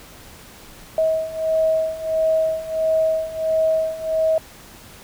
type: beating tone pair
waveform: sine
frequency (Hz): 638 / 639.5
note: D#5 / D#5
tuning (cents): +43 / +47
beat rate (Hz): 1.5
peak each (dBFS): -22 / -19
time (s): 0.98-4.38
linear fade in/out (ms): 2
effects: pink hiss -43 dBFS RMS until 5.03 s